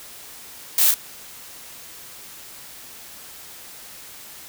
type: noise with echo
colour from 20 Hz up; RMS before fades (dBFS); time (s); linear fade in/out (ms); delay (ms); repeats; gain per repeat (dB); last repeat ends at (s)
blue; -17; 0.78-0.91; 2; 32; 1; -4; 0.942
effects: white hiss -41 dBFS RMS until 4.48 s